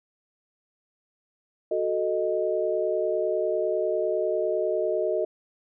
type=chord; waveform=sine; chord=D# diminished; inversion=first; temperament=equal; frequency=370 / 440 / 622.3 Hz; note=F#4 / A4 / D#5; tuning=0 / 0 / 0 cents; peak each=-28 / -28 / -26 dBFS; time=1.71-5.25 s; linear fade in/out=5 ms; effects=none